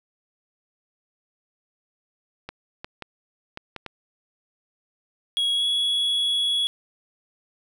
clicks, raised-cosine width 0.3 ms, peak -18 dBFS, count 6, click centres 2.49 / 2.845 / 3.023 / 3.574 / 3.763 / 3.863 s
triangle tone with pitch glide, 3320 to 3362 Hz, G#7 to G#7, -1 to +20 cents, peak -19 dBFS, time 5.37-6.67 s, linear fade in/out 0 ms, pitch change +21 cents, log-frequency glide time 5.54-5.65 s
effects none

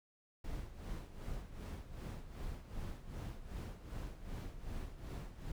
brown noise with tremolo, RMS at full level -42 dBFS, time 0.44-5.52 s, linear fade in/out 5 ms, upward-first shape sine, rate 2.6 Hz, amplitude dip 70%, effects none

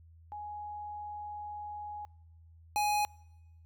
sine / square tone pair in turn, 834 / 834 Hz, G#5 / G#5, +7 / +7 cents, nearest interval unison, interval 0 cents, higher neither, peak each -39 / -28 dBFS, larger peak second, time 0.32-2.05 / 2.76-3.05 s, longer first, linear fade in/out 0 ms, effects noise-tail reverb RT60 1.0 s tail -26 dB re dry + added 82 Hz sine -54 dBFS peak until 3.65 s

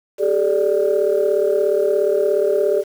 sine chord, G suspended second, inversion none, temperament equal with one note detuned, 392 / 429 / 587.3 Hz, G4 / A4 / D5, 0 / -44 / 0 cents, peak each -18 dBFS, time 0.18-2.84 s, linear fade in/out 50 ms, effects tanh soft clip ceiling -7 dBFS + 7-bit

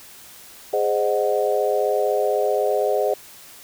sine chord, Ab dominant seventh, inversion none, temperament equal with one note detuned, 415.3 / 523.3 / 619 / 740 Hz, Ab4 / C5 / Eb5 / Gb5, 0 / 0 / -9 / 0 cents, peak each -22 / -23 / -23 / -26 dBFS, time 0.73-3.14 s, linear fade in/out 5 ms, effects white hiss -44 dBFS RMS until 3.63 s

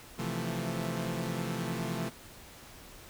sawtooth chord, F major seventh, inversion second, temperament equal, 130.81 / 164.81 / 174.61 / 220 Hz, C3 / E3 / F3 / A3, 0 / 0 / 0 / 0 cents, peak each -34 dBFS, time 0.18-2.1 s, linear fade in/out 20 ms, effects pink hiss -51 dBFS RMS until 3.09 s

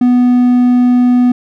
triangle tone, 246.9 Hz, B3, in tune, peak -4 dBFS, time 0.01-1.32 s, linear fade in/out 5 ms, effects none

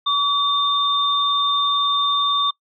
sine tone pair together, 1140 / 3611 Hz, C#6 / A7, +48 / +44 cents, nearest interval octave + minor sixth, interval 1996 cents, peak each -19 / -19 dBFS, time 0.06-2.51 s, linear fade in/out 10 ms, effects noise-tail reverb RT60 0.1 s tail -24 dB re dry

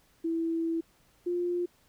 sine tone pair in turn, 329.6 / 351.7 Hz, E4 / F4, 0 / +12 cents, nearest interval minor second, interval 112 cents, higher second, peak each -27 dBFS, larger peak neither, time 0.24-0.81 / 1.26-1.66 s, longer first, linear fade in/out 10 ms, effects pink hiss -65 dBFS RMS until 1.88 s

